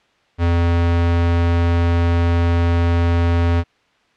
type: tone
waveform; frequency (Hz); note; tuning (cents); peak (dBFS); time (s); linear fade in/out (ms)
square; 85.4; F2; -38; -14; 0.38-3.64; 50
effects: white hiss -58 dBFS RMS until 4.16 s + low-pass 3000 Hz 12 dB/octave